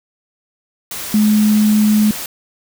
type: tone in noise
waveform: sine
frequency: 212.5 Hz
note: G#3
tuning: 40 cents sharp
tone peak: -9 dBFS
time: 1.14-2.11 s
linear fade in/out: 2 ms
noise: white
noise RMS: -26 dBFS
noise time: 0.91-2.26 s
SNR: +14 dB
effects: none